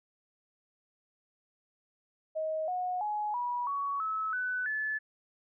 sine tone with pitch steps, 630 / 727.9 / 840.9 / 971.6 / 1122.5 / 1296.9 / 1498.4 / 1731.2 Hz, D#5 / F#5 / G#5 / B5 / C#6 / E6 / F#6 / A6, +21 / -29 / +21 / -29 / +21 / -29 / +21 / -29 cents, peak -30 dBFS, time 2.35-4.99 s, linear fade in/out 20 ms, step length 330 ms, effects none

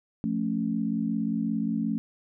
sine chord, F augmented, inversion none, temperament equal, 174.61 / 220 / 277.2 Hz, F3 / A3 / C#4, 0 / 0 / 0 cents, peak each -32 / -27 / -31 dBFS, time 0.24-1.98 s, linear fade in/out 0 ms, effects none

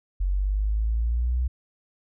sine linear sweep, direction up, 45.37 to 63.2 Hz, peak -21 dBFS, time 0.2-1.48 s, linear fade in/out 10 ms, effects none

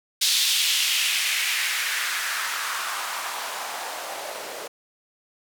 blue noise with band-pass filter sweep, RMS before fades -26 dBFS, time 0.21-4.68 s, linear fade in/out 10 ms, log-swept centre 3800 to 520 Hz, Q 2, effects none

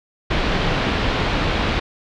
pink low-pass noise, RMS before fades -20 dBFS, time 0.3-1.8 s, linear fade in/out 10 ms, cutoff 3900 Hz, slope 24 dB/octave, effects none

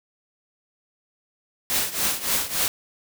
white noise with tremolo, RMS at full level -21 dBFS, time 1.7-2.68 s, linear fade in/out 0 ms, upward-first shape triangle, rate 3.5 Hz, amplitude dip 85%, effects none

